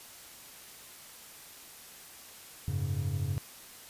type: chord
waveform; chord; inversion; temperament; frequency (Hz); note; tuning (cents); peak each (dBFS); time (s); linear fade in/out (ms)
triangle; F# suspended second; none; equal with one note detuned; 91.07 / 103.83 / 138.59; F#2 / G#2 / C#3; -27 / 0 / 0; -32; 2.68-3.38; 0
effects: white hiss -50 dBFS RMS until 3.89 s + resampled to 32000 Hz